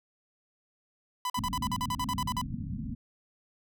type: tone bursts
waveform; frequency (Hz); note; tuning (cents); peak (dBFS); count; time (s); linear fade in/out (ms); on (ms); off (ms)
45% pulse; 998; B5; +18; -29; 13; 1.25-2.415; 2; 49; 44
type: low-pass noise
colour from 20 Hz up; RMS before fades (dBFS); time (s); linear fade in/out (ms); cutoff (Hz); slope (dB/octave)
white; -36; 1.37-2.95; 10; 270; 96
effects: none